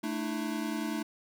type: chord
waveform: square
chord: A suspended fourth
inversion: none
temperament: equal with one note detuned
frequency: 220 / 299.3 / 329.6 Hz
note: A3 / D4 / E4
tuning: 0 / +33 / 0 cents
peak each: -36 / -36 / -39 dBFS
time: 0.03-1.03 s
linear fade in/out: 10 ms
effects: none